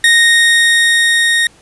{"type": "tone with level ramp", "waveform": "30% pulse", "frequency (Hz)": 1859, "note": "A#6", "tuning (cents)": -5, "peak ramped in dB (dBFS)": [-3, -7], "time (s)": [0.04, 1.47], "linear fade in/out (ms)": 2, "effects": ["pink hiss -46 dBFS RMS until 1.61 s", "resampled to 24000 Hz"]}